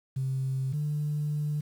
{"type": "tone pair in turn", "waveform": "sine", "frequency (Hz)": [132.7, 148.95], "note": ["C3", "D3"], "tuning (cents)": [25, 25], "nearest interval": "major second", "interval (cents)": 200, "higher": "second", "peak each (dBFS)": -26, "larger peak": "neither", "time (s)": [[0.16, 0.73], [0.73, 1.61]], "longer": "second", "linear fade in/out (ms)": 10, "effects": ["tanh soft clip ceiling -22 dBFS", "9-bit"]}